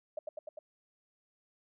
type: tone with echo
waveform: sine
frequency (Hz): 612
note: D#5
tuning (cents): -29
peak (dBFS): -34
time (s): 0.17-0.19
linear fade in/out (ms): 5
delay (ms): 100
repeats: 4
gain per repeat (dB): -2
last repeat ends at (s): 0.59
effects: none